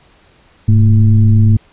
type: tone with frequency modulation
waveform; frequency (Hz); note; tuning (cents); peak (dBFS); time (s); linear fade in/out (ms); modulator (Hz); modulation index
sine; 103.83; G#2; 0; -5; 0.68-1.57; 5; 118; 0.65
effects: pink hiss -49 dBFS RMS until 1.72 s + resampled to 8000 Hz